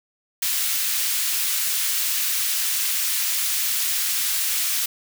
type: high-pass noise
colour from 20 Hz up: white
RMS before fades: -23 dBFS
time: 0.42-4.86 s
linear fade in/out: 5 ms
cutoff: 1900 Hz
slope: 12 dB/octave
effects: none